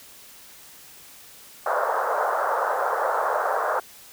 pink band-pass noise, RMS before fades -24 dBFS, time 1.66-3.8 s, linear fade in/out 5 ms, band 490 to 1500 Hz, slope 48 dB/octave, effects white hiss -47 dBFS RMS until 4.12 s

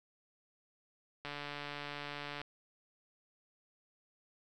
click train, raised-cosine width 0.3 ms, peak -26 dBFS, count 170, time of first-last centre 1.25-2.416 s, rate 145 Hz, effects none

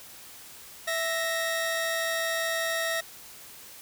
sawtooth tone pair together, 659.3 / 1864.8 Hz, E5 / A#6, 0 / 0 cents, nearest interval octave + tritone, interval 1800 cents, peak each -26 dBFS, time 0.87-3.01 s, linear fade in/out 10 ms, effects white hiss -47 dBFS RMS until 3.81 s

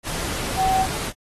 sine tone in noise, 759 Hz, F#5, 44 cents sharp, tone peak -17 dBFS, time 0.56-0.87 s, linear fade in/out 50 ms, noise pink, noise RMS -28 dBFS, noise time 0.03-1.13 s, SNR +8 dB, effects AAC 32 kbps

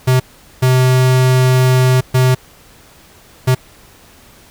square tone bursts at uneven times, 128.5 Hz, C3, 31 cents flat, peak -9 dBFS, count 4, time 0.07-0.2 / 0.62-2.01 / 2.14-2.35 / 3.47-3.55 s, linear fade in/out 10 ms, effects pink hiss -44 dBFS RMS until 4.5 s

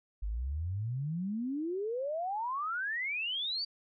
sine exponential sweep, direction up, 48.09 to 4710 Hz, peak -32 dBFS, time 0.22-3.65 s, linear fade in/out 10 ms, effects none

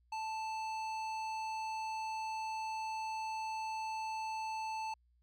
sine tone with hard clipping, 880 Hz, A5, in tune, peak -39 dBFS, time 0.12-4.94 s, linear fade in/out 5 ms, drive 13 dB, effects added 60 Hz sine -68 dBFS peak until 5.22 s

